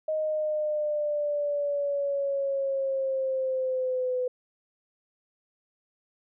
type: exponential sweep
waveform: sine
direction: down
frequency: 625 to 501 Hz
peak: -25 dBFS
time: 0.08-4.28 s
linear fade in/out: 5 ms
effects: none